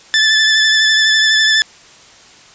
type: tone with vibrato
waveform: 20% pulse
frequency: 1747 Hz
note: A6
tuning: 13 cents flat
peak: -4 dBFS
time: 0.14-1.62 s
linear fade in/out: 0 ms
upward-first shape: sine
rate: 12 Hz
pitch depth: 22 cents each way
effects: white hiss -42 dBFS RMS until 2.54 s + resampled to 16000 Hz